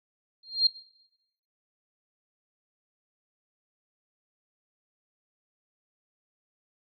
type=tone with exponential growth; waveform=sine; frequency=4205 Hz; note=C8; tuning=8 cents sharp; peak=-15 dBFS; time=0.43-0.67 s; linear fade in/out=5 ms; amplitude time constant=52 ms; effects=noise-tail reverb RT60 0.8 s tail -17 dB re dry